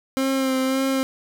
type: tone with vibrato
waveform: 30% pulse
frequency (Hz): 264.8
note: C4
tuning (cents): +21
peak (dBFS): -17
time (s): 0.17-1.03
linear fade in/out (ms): 0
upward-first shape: sine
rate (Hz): 1.8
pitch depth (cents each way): 23
effects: none

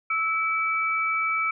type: tone pair together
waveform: sine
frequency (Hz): 1312.6 / 2300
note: E6 / D7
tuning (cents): -8 / -37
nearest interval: minor seventh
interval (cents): 971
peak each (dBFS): -25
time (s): 0.1-1.51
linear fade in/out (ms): 5
effects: none

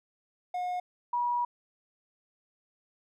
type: tone pair in turn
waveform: triangle / sine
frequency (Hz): 721 / 965.5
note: F#5 / B5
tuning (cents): -45 / -39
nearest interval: perfect fourth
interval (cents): 506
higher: second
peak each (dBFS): -28 / -26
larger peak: second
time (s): 0.54-0.8 / 1.13-1.45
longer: second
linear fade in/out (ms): 5
effects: none

